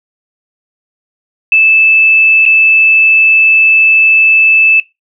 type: tone with dropouts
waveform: sine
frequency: 2627 Hz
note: E7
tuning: 7 cents flat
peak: -3 dBFS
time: 1.52-4.8 s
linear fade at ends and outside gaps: 2 ms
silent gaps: 2.454-2.461 s
effects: noise-tail reverb RT60 0.2 s tail -19 dB re dry